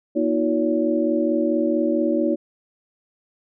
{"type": "tone cluster", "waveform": "sine", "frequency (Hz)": [240.4, 316.5, 361, 567], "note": ["B3", "D#4", "F#4", "C#5"], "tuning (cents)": [-46, 30, -43, 39], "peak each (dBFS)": [-24, -21, -25, -24], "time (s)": [0.15, 2.36], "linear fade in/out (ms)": 20, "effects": []}